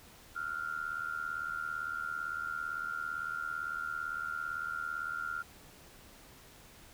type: tone with amplitude modulation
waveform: sine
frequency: 1396.9 Hz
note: F6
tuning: in tune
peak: -31 dBFS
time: 0.35-5.43 s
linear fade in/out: 20 ms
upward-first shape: sine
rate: 77.8 Hz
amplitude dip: 85%
effects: pink hiss -56 dBFS RMS until 6.93 s